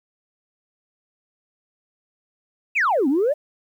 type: exponential two-way sweep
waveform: sine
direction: down then up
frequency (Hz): 2761 to 253.2 to 632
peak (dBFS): -15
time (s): 2.75-3.34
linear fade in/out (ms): 20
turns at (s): 3.08
effects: tanh soft clip ceiling -13 dBFS + 9-bit